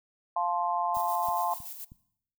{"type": "chord", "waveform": "sine", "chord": "F major", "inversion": "none", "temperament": "just", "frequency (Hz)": [698.5, 873.1, 1047.7], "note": ["F5", "A5", "C6"], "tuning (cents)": [0, -14, 2], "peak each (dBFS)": -30, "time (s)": [0.36, 1.54], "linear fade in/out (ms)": 5}
{"type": "noise with tremolo", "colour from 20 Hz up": "violet", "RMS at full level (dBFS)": -40, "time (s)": [0.94, 1.85], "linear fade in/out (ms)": 10, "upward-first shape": "square", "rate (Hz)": 7, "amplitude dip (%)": 40}
{"type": "click train", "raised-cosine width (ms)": 5, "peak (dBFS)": -36, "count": 4, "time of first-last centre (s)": [0.97, 1.919], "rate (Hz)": 3.16}
{"effects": ["noise-tail reverb RT60 0.7 s tail -19 dB re dry"]}